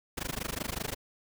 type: noise with amplitude modulation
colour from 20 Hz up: pink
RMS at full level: -32 dBFS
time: 0.17-0.95 s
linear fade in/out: 10 ms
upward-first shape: sine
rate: 25.3 Hz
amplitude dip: 100%
effects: none